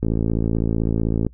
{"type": "click train", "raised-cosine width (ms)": 3, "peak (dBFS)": -8, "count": 70, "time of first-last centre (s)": [0.03, 1.267], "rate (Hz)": 55.8, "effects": ["noise-tail reverb RT60 0.1 s tail -25 dB re dry", "added 60 Hz sine -43 dBFS peak until 1.33 s"]}